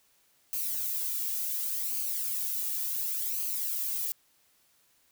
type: noise with flanger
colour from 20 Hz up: violet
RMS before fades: -32 dBFS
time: 0.53-4.12 s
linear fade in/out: 0 ms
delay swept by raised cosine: 0.55 to 1.95 ms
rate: 0.69 Hz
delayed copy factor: -0.6
effects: white hiss -67 dBFS RMS until 5.11 s